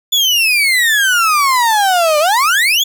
35% pulse exponential two-way sweep, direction down then up, 3498 to 587.3 to 3498 Hz, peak -8 dBFS, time 0.12-2.84 s, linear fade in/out 10 ms, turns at 2.19 s, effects none

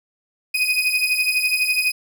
35% pulse beating tone pair, 2491 / 2503 Hz, D#7 / D#7, +1 / +10 cents, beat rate 12 Hz, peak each -20 / -18 dBFS, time 0.54-1.92 s, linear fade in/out 10 ms, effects none

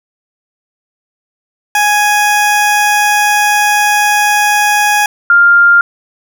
20% pulse / sine tone pair in turn, 832 / 1399.3 Hz, G#5 / F6, +3 / +3 cents, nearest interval major sixth, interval 900 cents, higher second, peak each -3 dBFS, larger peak neither, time 1.75-5.06 / 5.3-5.81 s, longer first, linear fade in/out 2 ms, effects none

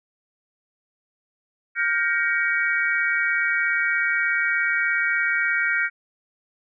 sine chord, G half-diminished seventh, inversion third, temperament just, 1411.2 / 1568 / 1881.6 / 2258 Hz, F6 / G6 / Bb6 / Db7, +18 / 0 / +16 / +31 cents, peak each -25 dBFS, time 1.75-5.9 s, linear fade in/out 50 ms, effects none

